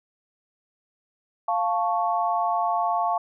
sine chord, F augmented, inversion none, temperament equal, 698.5 / 880 / 1108.7 Hz, F5 / A5 / C#6, 0 / 0 / 0 cents, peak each -24 / -26 / -27 dBFS, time 1.48-3.18 s, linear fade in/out 5 ms, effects none

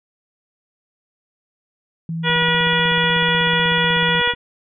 sine tone with pitch glide, 164.5 to 167.86 Hz, E3 to E3, -3 to +32 cents, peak -22 dBFS, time 2.09-4.2 s, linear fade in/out 2 ms, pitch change +35 cents, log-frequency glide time 2.31-2.58 s
harmonic tone, 482.5 Hz, B4, 40 cents flat, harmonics 1 / 2 / 3 / 4 / 5 / 6 / 7, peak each -24 / -23 / -22 / -21 / -26 / -25 / -22 dBFS, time 2.23-4.35 s, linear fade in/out 50 ms
click train, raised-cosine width 3 ms, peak -23 dBFS, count 34, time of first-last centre 2.3-4.337 s, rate 16.2 Hz
effects none

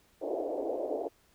white band-pass noise, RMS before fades -34 dBFS, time 0.21-1.09 s, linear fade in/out 20 ms, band 300 to 690 Hz, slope 48 dB/octave, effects pink hiss -66 dBFS RMS until 1.34 s

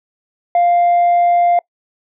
sine tone with tanh clipping, 698.5 Hz, F5, in tune, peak -10 dBFS, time 0.55-1.59 s, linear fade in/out 2 ms, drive 1 dB, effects noise-tail reverb RT60 0.1 s tail -24 dB re dry

